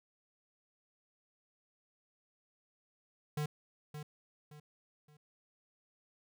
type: tone with echo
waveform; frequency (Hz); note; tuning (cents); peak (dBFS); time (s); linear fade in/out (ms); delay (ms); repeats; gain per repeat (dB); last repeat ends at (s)
square; 149.8; D3; +35; -34; 3.37-3.46; 5; 570; 3; -9; 5.17
effects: none